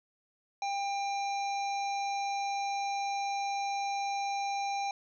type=harmonic tone; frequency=797 Hz; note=G5; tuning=28 cents sharp; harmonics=1 / 3 / 5 / 7 / 8; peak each=-31 / -41 / -45 / -48 / -49 dBFS; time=0.62-4.91 s; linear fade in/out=2 ms; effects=none